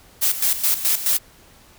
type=noise with tremolo; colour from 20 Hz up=blue; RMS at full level=-18 dBFS; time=0.21-1.19 s; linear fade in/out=20 ms; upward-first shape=square; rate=4.7 Hz; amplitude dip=70%; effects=pink hiss -50 dBFS RMS until 1.78 s

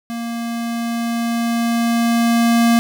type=tone with level ramp; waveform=square; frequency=233.1 Hz; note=A#3; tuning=in tune; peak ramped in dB=-24 to -11 dBFS; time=0.1-2.79 s; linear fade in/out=0 ms; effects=none

